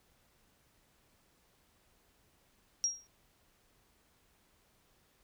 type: tone with exponential decay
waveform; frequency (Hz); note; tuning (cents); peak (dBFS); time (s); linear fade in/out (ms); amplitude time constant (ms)
sine; 5630; F8; +13; -25; 2.84-3.07; 0; 48
effects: pink hiss -70 dBFS RMS until 5.23 s